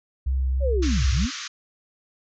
sine tone with vibrato, 65.41 Hz, C2, in tune, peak -20 dBFS, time 0.26-1.26 s, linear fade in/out 10 ms, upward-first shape sine, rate 3.1 Hz, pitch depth 14 cents each way
sine linear two-way sweep, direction down then up, 587.3 to 53.7 to 288 Hz, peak -23 dBFS, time 0.6-1.31 s, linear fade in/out 50 ms, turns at 1.08 s
white band-pass noise, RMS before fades -34 dBFS, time 0.82-1.48 s, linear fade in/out 10 ms, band 1100 to 6700 Hz, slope 96 dB/octave
effects none

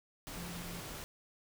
sine tone in noise, 173.7 Hz, F3, 9 cents flat, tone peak -45 dBFS, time 0.37-0.8 s, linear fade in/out 0 ms, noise pink, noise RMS -45 dBFS, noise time 0.27-1.04 s, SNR -3 dB, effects none

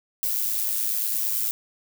violet noise with amplitude modulation, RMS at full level -23 dBFS, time 0.23-1.51 s, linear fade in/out 0 ms, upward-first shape sine, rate 109 Hz, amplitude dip 55%, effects none

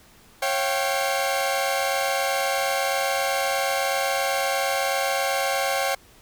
sawtooth tone cluster, 547 / 689 / 777 / 2145 Hz, C#5 / F5 / G5 / C7, -23 / -24 / -16 / +42 cents, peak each -22 / -26 / -22 / -29 dBFS, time 0.42-5.95 s, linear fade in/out 5 ms, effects pink hiss -53 dBFS RMS until 6.21 s

